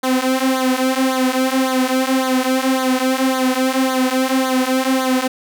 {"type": "tone with flanger", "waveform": "sawtooth", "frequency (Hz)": 260, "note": "C4", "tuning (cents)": -11, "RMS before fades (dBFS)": -17, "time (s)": [0.03, 5.28], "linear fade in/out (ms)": 10, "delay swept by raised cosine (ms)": [0.37, 4.97], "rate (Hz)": 1.8, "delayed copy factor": -0.85, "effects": []}